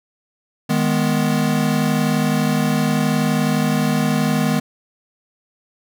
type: chord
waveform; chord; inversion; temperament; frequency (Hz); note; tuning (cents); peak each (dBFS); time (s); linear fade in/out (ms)
square; G# minor; second; equal; 155.56 / 207.7 / 246.9; D#3 / G#3 / B3; 0 / 0 / 0; -21; 0.69-4.6; 10
effects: none